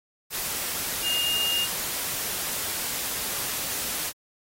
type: tone in noise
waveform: sine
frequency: 2827 Hz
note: F7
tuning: 20 cents sharp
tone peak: -24 dBFS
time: 1.02-1.68 s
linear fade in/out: 50 ms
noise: white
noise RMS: -30 dBFS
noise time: 0.3-4.13 s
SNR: +3 dB
effects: AAC 48 kbps